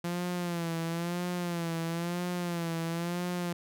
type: tone with vibrato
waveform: sawtooth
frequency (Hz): 171.4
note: F3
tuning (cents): -32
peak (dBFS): -27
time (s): 0.04-3.53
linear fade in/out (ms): 5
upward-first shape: sine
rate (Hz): 1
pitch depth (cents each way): 66
effects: none